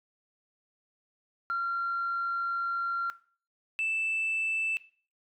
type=tone pair in turn; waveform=sine; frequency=1377 / 2643 Hz; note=F6 / E7; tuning=-25 / +4 cents; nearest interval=major seventh; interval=1129 cents; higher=second; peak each=-26 dBFS; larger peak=neither; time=1.5-3.1 / 3.79-4.77 s; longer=first; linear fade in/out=0 ms; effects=noise-tail reverb RT60 0.4 s tail -17 dB re dry + tanh soft clip ceiling -24 dBFS